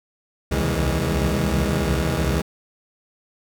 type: tone cluster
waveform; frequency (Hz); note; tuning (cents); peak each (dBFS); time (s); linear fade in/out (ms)
20% pulse; 65.1 / 67.9 / 78.6 / 163.6 / 204.5; C2 / C#2 / D#2 / E3 / G#3; -8 / -35 / +18 / -13 / -26; -21; 0.51-2.42; 10
effects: none